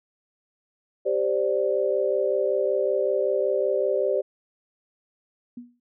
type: chord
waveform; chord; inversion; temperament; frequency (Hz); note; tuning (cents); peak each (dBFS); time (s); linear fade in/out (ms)
sine; G suspended fourth; none; just; 392 / 522.7 / 588; G4 / C5 / D5; 0 / -2 / +2; -25; 1.05-4.22; 20
type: tone with exponential decay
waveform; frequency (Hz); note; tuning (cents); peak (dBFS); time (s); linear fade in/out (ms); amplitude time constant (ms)
sine; 242.3; B3; -33; -32; 5.57-5.8; 5; 48
effects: none